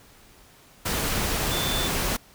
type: tone in noise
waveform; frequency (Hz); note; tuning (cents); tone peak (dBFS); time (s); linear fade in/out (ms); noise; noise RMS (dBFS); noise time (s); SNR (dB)
sine; 3520; A7; 0; -29; 1.51-1.88; 10; pink; -26; 0.85-2.17; -6
effects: pink hiss -53 dBFS RMS until 2.34 s